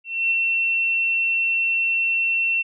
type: tone with ADSR envelope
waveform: sine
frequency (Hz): 2705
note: E7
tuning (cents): +44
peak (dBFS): -16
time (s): 0.04-2.63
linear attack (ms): 270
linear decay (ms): 13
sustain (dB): -2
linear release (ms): 22
effects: none